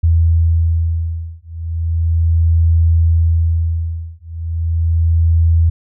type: beating tone pair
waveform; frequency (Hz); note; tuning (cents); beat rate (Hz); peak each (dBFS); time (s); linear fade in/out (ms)
sine; 82.41 / 82.77; E2 / E2; 0 / +8; 0.36; -14; 0.03-5.7; 10
effects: none